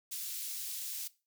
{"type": "high-pass noise", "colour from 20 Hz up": "white", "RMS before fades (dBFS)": -40, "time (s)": [0.11, 1.08], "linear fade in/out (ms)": 10, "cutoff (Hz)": 3800, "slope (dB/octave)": 12, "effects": ["noise-tail reverb RT60 0.3 s tail -19 dB re dry"]}